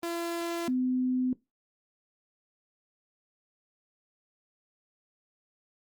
sawtooth / sine tone pair in turn, 339.5 / 254.3 Hz, F4 / C4, -49 / -49 cents, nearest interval perfect fourth, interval 500 cents, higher first, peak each -27 / -25 dBFS, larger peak second, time 0.03-0.68 / 0.68-1.33 s, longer neither, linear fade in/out 2 ms, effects noise-tail reverb RT60 0.2 s tail -19 dB re dry + Opus 24 kbps

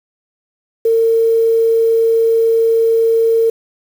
sine tone with quantisation, 454.5 Hz, A#4, 44 cents flat, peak -9 dBFS, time 0.85-3.5 s, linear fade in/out 5 ms, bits 6, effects none

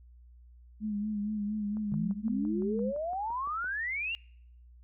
sine tone with vibrato, 209.4 Hz, G#3, 15 cents sharp, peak -30 dBFS, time 0.8-2.93 s, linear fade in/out 50 ms, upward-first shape sine, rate 4.3 Hz, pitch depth 47 cents each way
click train, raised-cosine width 1 ms, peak -37 dBFS, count 12, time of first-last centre 1.77-3.644 s, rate 5.87 Hz
sine exponential sweep, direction up, 146.2 to 2851 Hz, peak -31 dBFS, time 1.92-4.15 s, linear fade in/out 0 ms
effects noise-tail reverb RT60 0.7 s tail -26 dB re dry + added 60 Hz sine -52 dBFS peak until 4.83 s

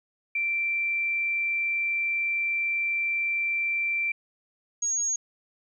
sine tone pair in turn, 2349 / 6602 Hz, D7 / G#8, 0 / -11 cents, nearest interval octave + tritone, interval 1789 cents, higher second, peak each -24 dBFS, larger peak neither, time 0.35-4.12 / 4.82-5.16 s, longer first, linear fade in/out 5 ms, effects 11-bit

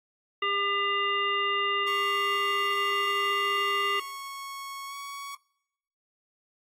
harmonic tone, 400.9 Hz, G4, 39 cents sharp, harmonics 1 / 3 / 5 / 7 / 9, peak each -34 / -28 / -31 / -31 / -44 dBFS, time 0.42-4 s, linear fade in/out 5 ms
sawtooth tone with pitch glide, 1102 to 1119.3 Hz, C#6 to C#6, -11 to +16 cents, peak -33 dBFS, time 1.87-5.35 s, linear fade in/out 5 ms, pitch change +27 cents, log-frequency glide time 4.87-4.95 s
effects noise-tail reverb RT60 0.9 s tail -25 dB re dry + AAC 48 kbps

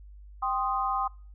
sine chord, C minor, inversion second, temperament equal, 784 / 1046.5 / 1244.5 Hz, G5 / C6 / Eb6, 0 / 0 / 0 cents, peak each -30 dBFS, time 0.42-1.08 s, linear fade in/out 10 ms, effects noise-tail reverb RT60 0.4 s tail -25 dB re dry + added 50 Hz sine -45 dBFS peak until 1.34 s

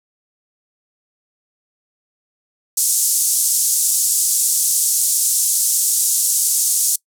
pink band-pass noise, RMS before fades -17 dBFS, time 2.77-6.96 s, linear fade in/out 5 ms, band 6700 to 12000 Hz, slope 24 dB/octave, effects noise-tail reverb RT60 0.1 s tail -24 dB re dry

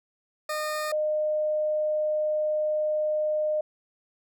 20% pulse / sine tone pair in turn, 611 / 611 Hz, D#5 / D#5, -32 / -32 cents, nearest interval unison, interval 0 cents, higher neither, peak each -23 / -23 dBFS, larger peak neither, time 0.49-0.92 / 0.92-3.61 s, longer second, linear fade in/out 5 ms, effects none

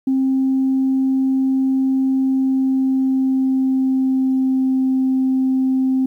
sine tone with pitch glide, 265.1 to 261.9 Hz, C4 to C4, +23 to +2 cents, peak -13 dBFS, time 0.07-6.06 s, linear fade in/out 5 ms, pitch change -21 cents, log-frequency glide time 2.18-4.85 s, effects tanh soft clip ceiling -10 dBFS + 9-bit

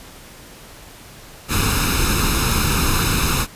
pink noise with comb filter, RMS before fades -18 dBFS, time 1.48-3.47 s, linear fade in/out 50 ms, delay 0.77 ms, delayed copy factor +0.75, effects pink hiss -41 dBFS RMS until 3.55 s + resampled to 32000 Hz

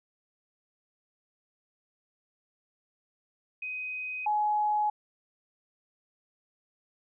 sine tone pair in turn, 2510 / 842.2 Hz, D#7 / G#5, +15 / +24 cents, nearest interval octave + perfect fifth, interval 1891 cents, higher first, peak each -33 / -24 dBFS, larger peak second, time 3.62-4.26 / 4.26-4.9 s, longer neither, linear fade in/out 5 ms, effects none

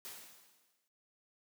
white noise with exponential decay, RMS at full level -45 dBFS, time 0.05-0.88 s, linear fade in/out 0 ms, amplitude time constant 180 ms, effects noise-tail reverb RT60 0.4 s tail -21 dB re dry + high-pass 150 Hz 12 dB/octave

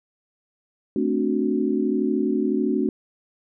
sine chord, D dominant seventh, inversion second, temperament equal, 220 / 261.6 / 293.7 / 370 Hz, A3 / C4 / D4 / F#4, 0 / 0 / 0 / 0 cents, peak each -25 dBFS, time 0.96-2.89 s, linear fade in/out 2 ms, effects none

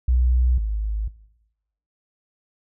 sine tone pair in turn, 61.74 / 52.82 Hz, B1 / G#1, 0 / +30 cents, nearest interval minor third, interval 270 cents, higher first, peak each -15 / -21 dBFS, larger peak first, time 0.08-0.58 / 0.58-1.08 s, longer neither, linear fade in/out 5 ms, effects noise-tail reverb RT60 0.9 s tail -19 dB re dry

